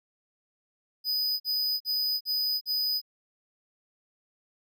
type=tone bursts; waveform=square; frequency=4984 Hz; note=D#8; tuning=2 cents sharp; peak=-26 dBFS; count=5; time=1.04-3.016 s; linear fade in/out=50 ms; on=360 ms; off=44 ms; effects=none